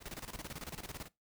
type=noise with tremolo; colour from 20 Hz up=pink; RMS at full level=-43 dBFS; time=0-1.09 s; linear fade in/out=50 ms; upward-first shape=square; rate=18 Hz; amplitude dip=80%; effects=noise-tail reverb RT60 0.2 s tail -20 dB re dry